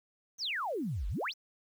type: exponential two-way sweep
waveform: sine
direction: down then up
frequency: 6540 to 42.58 to 6540 Hz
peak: -32 dBFS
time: 0.38-1.34 s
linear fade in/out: 50 ms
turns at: 1.08 s
effects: 10-bit